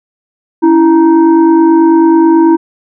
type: tone with frequency modulation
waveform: sine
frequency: 329.6 Hz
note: E4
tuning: in tune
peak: -3 dBFS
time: 0.62-2.57 s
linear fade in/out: 20 ms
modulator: 610 Hz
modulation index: 0.63
effects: none